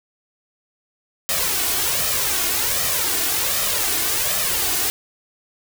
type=noise with flanger; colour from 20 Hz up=white; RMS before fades=-21 dBFS; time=1.29-4.9 s; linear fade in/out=0 ms; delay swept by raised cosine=1.6 to 2.8 ms; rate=1.3 Hz; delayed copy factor=+0.6; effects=none